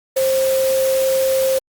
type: tone in noise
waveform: sine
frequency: 529 Hz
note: C5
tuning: 19 cents sharp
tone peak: -14 dBFS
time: 0.16-1.59 s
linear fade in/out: 10 ms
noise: white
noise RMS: -27 dBFS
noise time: 0.16-1.59 s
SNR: +10 dB
effects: Opus 48 kbps